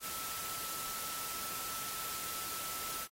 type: tone in noise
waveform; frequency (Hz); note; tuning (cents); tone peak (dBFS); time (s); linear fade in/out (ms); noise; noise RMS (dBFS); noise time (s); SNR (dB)
sine; 1318.5; E6; 0; -46; 0-3.08; 50; white; -41; 0-3.08; -8
effects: AAC 48 kbps